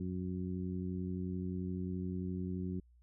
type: harmonic tone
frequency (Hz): 91.5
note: F#2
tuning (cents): -19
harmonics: 1 / 2 / 3 / 4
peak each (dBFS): -41 / -38 / -44 / -46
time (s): 0-2.8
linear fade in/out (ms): 5
effects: added 60 Hz sine -61 dBFS peak until 3.02 s